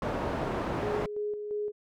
white low-pass noise, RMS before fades -32 dBFS, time 0.02-1.06 s, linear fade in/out 2 ms, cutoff 760 Hz, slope 12 dB/octave
sine tone with tremolo, 417.6 Hz, G#4, 10 cents sharp, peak -29 dBFS, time 0.82-1.72 s, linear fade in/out 20 ms, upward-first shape square, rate 2.9 Hz, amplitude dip 45%
effects none

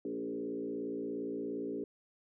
sine tone with frequency modulation, 346.9 Hz, F4, 12 cents flat, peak -35 dBFS, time 0.05-1.84 s, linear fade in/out 2 ms, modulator 57.2 Hz, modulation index 1.9, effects none

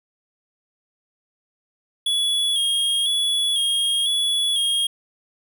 square tone with vibrato, 3322 Hz, G#7, in tune, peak -19 dBFS, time 2.06-4.87 s, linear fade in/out 5 ms, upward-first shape square, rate 1 Hz, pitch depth 36 cents each way, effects none

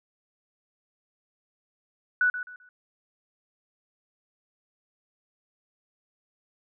sine tone with echo, 1480 Hz, F#6, in tune, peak -19 dBFS, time 2.21-2.3 s, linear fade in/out 2 ms, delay 130 ms, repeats 3, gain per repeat -11 dB, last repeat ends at 2.69 s, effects none

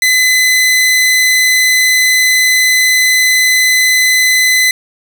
sawtooth tone, 2019 Hz, B6, 38 cents sharp, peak -4 dBFS, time 0.02-4.71 s, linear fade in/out 2 ms, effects none

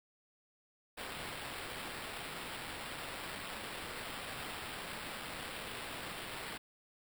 blue noise with sample-and-hold, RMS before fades -44 dBFS, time 0.97-6.58 s, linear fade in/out 10 ms, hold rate 6300 Hz, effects none

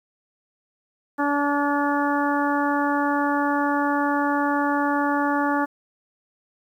harmonic tone, 287.4 Hz, D4, 37 cents flat, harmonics 1 / 2 / 3 / 4 / 5 / 6, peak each -23 / -29 / -25 / -28 / -29 / -31 dBFS, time 1.18-5.66 s, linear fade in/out 20 ms, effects 9-bit

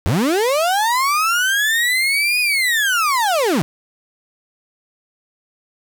35% pulse linear two-way sweep, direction up then down, 69.3 to 2500 to 135.9 Hz, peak -13 dBFS, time 0.06-3.62 s, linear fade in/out 0 ms, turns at 2.4 s, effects none

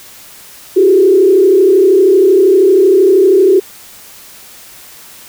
sine tone with frequency modulation, 382.2 Hz, G4, 44 cents flat, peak -4 dBFS, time 0.76-3.6 s, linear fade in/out 10 ms, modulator 32.8 Hz, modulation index 0.96, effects white hiss -36 dBFS RMS until 5.28 s

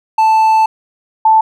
triangle / sine tone pair in turn, 880 / 880 Hz, A5 / A5, 0 / 0 cents, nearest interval unison, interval 0 cents, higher neither, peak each -5 dBFS, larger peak neither, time 0.18-0.66 / 1.25-1.41 s, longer first, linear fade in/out 5 ms, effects none

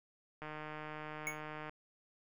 click train, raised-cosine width 0.5 ms, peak -30 dBFS, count 196, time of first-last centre 0.42-1.695 s, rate 153 Hz
square tone with exponential decay, 2217 Hz, C#7, in tune, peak -33 dBFS, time 1.27-1.41 s, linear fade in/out 0 ms, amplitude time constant 30 ms
effects none

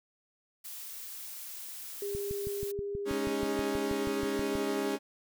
blue noise, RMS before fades -43 dBFS, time 0.64-2.72 s, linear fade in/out 10 ms
sine tone, 403.7 Hz, G#4, 49 cents flat, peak -33 dBFS, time 2.02-4.96 s, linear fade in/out 2 ms
click train, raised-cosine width 5 ms, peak -27 dBFS, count 16, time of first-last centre 2.15-4.554 s, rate 6.24 Hz
sawtooth chord, Ab suspended fourth, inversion none, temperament equal, 207.7 / 277.2 / 311.1 Hz, Ab3 / Db4 / Eb4, 0 / 0 / 0 cents, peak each -35 / -30 / -34 dBFS, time 3.05-4.99 s, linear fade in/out 50 ms
effects none

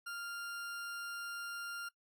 40% pulse tone, 1396.9 Hz, F6, in tune, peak -40 dBFS, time 0.06-1.89 s, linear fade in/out 10 ms, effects noise-tail reverb RT60 0.1 s tail -25 dB re dry + AAC 64 kbps

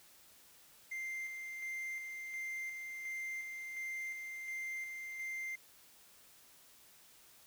triangle tone with tremolo, 2093 Hz, C7, in tune, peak -37 dBFS, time 0.91-5.56 s, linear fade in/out 10 ms, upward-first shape square, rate 1.4 Hz, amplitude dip 35%, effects white hiss -62 dBFS RMS until 7.46 s

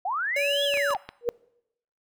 sine linear two-way sweep, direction up then down, 687 to 3442 to 687 Hz, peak -25 dBFS, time 0.05-0.97 s, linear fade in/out 5 ms, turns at 0.64 s
square tone, 568 Hz, C#5, 42 cents sharp, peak -26 dBFS, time 0.36-0.94 s, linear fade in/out 5 ms
clicks, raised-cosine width 0.3 ms, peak -20 dBFS, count 5, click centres 0.74 / 0.773 / 0.907 / 0.949 / 1.09 s
sine tone with exponential growth, 476.7 Hz, A#4, 39 cents sharp, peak -17 dBFS, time 1.21-1.29 s, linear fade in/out 0 ms, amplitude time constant 17 ms
effects noise-tail reverb RT60 0.8 s tail -24 dB re dry

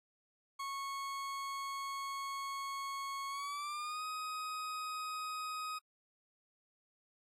40% pulse tone with pitch glide, 1100 to 1256.3 Hz, C#6 to D#6, -14 to +16 cents, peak -38 dBFS, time 0.59-5.79 s, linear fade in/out 10 ms, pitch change +230 cents, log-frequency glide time 3.29-4.04 s, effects low-pass 11000 Hz 12 dB/octave + AAC 64 kbps

